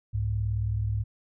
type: tone pair together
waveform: sine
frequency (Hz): 65.89 / 104.6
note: C2 / G#2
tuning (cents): +13 / +13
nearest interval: minor sixth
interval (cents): 800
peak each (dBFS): -31 / -26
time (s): 0.13-1.04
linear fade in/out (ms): 20
effects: none